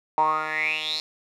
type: tone with band-pass filter sweep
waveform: 10% pulse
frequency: 155.3 Hz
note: D#3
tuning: 3 cents flat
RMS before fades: -25 dBFS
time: 0.18-1 s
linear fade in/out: 0 ms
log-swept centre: 880 to 4500 Hz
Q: 9.7
effects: none